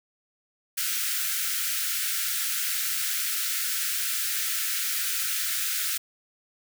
white high-pass noise, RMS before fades -28 dBFS, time 0.77-5.98 s, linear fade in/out 10 ms, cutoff 1300 Hz, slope 96 dB/octave, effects none

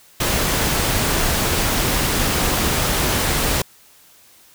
pink noise, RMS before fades -19 dBFS, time 0.2-3.62 s, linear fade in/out 5 ms, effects white hiss -50 dBFS RMS until 4.54 s

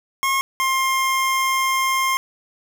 25% pulse tone pair in turn, 1080 / 1060.2 Hz, C#6 / C6, -45 / +23 cents, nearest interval unison, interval 32 cents, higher first, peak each -14 dBFS, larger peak neither, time 0.23-0.41 / 0.6-2.17 s, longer second, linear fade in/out 0 ms, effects none

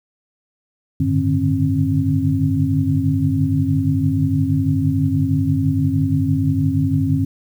sine tone cluster, 95.9 / 107 / 143.9 / 150.1 / 268.6 Hz, G2 / A2 / D3 / D3 / C4, -37 / -48 / -35 / +38 / +46 cents, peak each -21 / -23 / -23 / -21 / -19 dBFS, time 1-7.25 s, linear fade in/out 5 ms, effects 8-bit

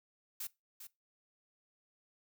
blue noise with echo, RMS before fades -41 dBFS, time 0.4-0.47 s, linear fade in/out 5 ms, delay 400 ms, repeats 1, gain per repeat -9 dB, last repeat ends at 0.87 s, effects noise-tail reverb RT60 0.2 s tail -20 dB re dry

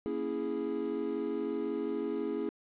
triangle chord, A# half-diminished seventh, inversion none, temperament equal, 233.1 / 277.2 / 329.6 / 415.3 Hz, A#3 / C#4 / E4 / G#4, 0 / 0 / 0 / 0 cents, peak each -38 / -36 / -35 / -33 dBFS, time 0.06-2.49 s, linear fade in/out 0 ms, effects resampled to 8000 Hz + 10-bit

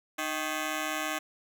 10% pulse ring-modulated tone, 467.6 Hz, A#4, 5 cents sharp, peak -19 dBFS, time 0.18-1.19 s, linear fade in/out 10 ms, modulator 161 Hz, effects none

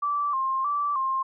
sine tone with vibrato, 1110 Hz, C#6, 2 cents sharp, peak -23 dBFS, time 0.02-1.23 s, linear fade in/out 10 ms, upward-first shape square, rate 1.6 Hz, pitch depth 79 cents each way, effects none

